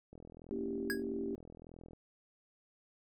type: click train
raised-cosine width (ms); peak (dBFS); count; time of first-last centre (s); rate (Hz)
2; -39; 76; 0.13-1.933; 41.6
type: chord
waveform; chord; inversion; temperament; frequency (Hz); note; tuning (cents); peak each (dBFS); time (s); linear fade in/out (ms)
sine; A# diminished seventh; none; equal with one note detuned; 233.1 / 282.4 / 329.6 / 392; A#3 / C#4 / E4 / G4; 0 / +32 / 0 / 0; -41 / -42 / -44 / -39; 0.51-1.35; 0
type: tone with exponential decay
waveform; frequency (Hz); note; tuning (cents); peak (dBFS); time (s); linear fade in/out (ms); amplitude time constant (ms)
square; 1648; G#6; -14; -31; 0.9-1.03; 0; 27
effects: none